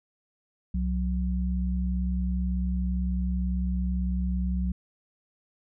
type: tone pair together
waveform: sine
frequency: 64.52 / 182.5 Hz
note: C2 / F#3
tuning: -24 / -24 cents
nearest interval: octave + tritone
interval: 1800 cents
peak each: -26 / -29 dBFS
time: 0.74-4.72 s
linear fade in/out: 5 ms
effects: none